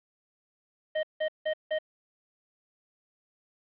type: tone bursts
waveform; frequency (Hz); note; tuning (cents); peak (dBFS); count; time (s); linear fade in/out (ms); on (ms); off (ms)
square; 622.3; D#5; 0; -27; 4; 0.95-1.788; 10; 82; 170
effects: resampled to 8000 Hz + 9-bit